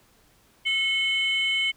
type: tone pair together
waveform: sine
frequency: 2185 / 3055 Hz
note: C#7 / G7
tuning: -26 / -45 cents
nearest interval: tritone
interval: 581 cents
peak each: -23 dBFS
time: 0.65-1.72 s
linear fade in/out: 20 ms
effects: tanh soft clip ceiling -17 dBFS + pink hiss -60 dBFS RMS until 1.76 s